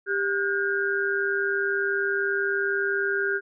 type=tone cluster; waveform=sine; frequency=396.8 / 1446 / 1596 Hz; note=G4 / F#6 / G6; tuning=+21 / -40 / +31 cents; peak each=-27 dBFS; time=0.06-3.41 s; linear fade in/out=50 ms; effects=none